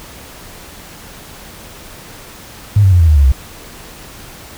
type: tone with pitch steps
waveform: sine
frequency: 103.1 / 95.64 / 88.72 / 82.3 / 76.35 / 70.83 / 65.7 Hz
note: G#2 / G2 / F2 / E2 / D#2 / C#2 / C2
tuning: -12 / -42 / +28 / -2 / -32 / +38 / +8 cents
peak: -5 dBFS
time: 2.76-3.32 s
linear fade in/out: 5 ms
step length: 80 ms
effects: pink hiss -35 dBFS RMS until 4.57 s